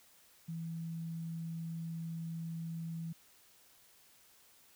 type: tone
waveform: sine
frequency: 164.81 Hz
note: E3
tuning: in tune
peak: -38 dBFS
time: 0.48-3.13 s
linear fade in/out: 10 ms
effects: white hiss -64 dBFS RMS until 4.75 s